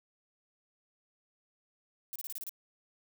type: noise bursts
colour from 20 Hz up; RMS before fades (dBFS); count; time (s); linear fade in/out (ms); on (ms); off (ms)
violet; -40; 7; 2.13-2.493; 0; 27; 29
effects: none